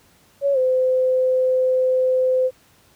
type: tone with pitch glide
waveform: sine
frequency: 560 to 513.5 Hz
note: C#5 to C5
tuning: +18 to -33 cents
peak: -15 dBFS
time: 0.41-2.51 s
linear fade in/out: 50 ms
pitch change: -151 cents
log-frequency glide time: 0.53-0.58 s
effects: pink hiss -55 dBFS RMS until 2.95 s + high-pass 60 Hz 12 dB/octave